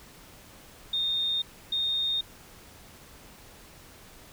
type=tone pair in turn; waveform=sine; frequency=3665 / 3680 Hz; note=A#7 / A#7; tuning=-30 / -23 cents; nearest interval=unison; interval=7 cents; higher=second; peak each=-25 dBFS; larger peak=neither; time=0.93-1.42 / 1.72-2.21 s; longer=neither; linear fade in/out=5 ms; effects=pink hiss -51 dBFS RMS until 4.32 s